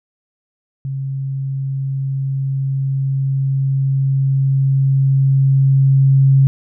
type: tone with level ramp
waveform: sine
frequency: 135.6 Hz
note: C#3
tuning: 38 cents flat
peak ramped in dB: -20 to -7 dBFS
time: 0.85-6.47 s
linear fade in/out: 0 ms
effects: none